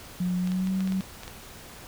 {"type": "tone with pitch glide", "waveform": "sine", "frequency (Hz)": [180, 189.39], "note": ["F#3", "F#3"], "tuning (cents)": [-47, 41], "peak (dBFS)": -24, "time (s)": [0.2, 1.01], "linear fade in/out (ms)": 5, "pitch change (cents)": 88, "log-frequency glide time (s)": [0.37, 0.72]}
{"type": "clicks", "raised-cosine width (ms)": 0.2, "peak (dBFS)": -22, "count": 9, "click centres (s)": [0.474, 0.519, 0.672, 0.806, 0.875, 0.922, 1.008, 1.234, 1.279]}
{"effects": ["pink hiss -45 dBFS RMS until 1.87 s"]}